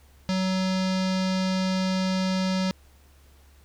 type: tone with low-pass filter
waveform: square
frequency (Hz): 187.5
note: F#3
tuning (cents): +23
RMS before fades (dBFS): -25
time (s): 0.29-2.71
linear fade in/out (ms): 0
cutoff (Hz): 5000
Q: 2.6
effects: added 70 Hz sine -53 dBFS peak until 3.64 s + pink hiss -60 dBFS RMS until 3.64 s